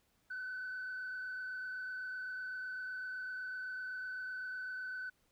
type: tone with frequency modulation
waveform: sine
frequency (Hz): 1509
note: F#6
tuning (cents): +34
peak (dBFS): -38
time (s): 0.3-5.1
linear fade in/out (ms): 10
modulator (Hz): 27.9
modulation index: 0.77
effects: tanh soft clip ceiling -37 dBFS + pink hiss -75 dBFS RMS until 5.31 s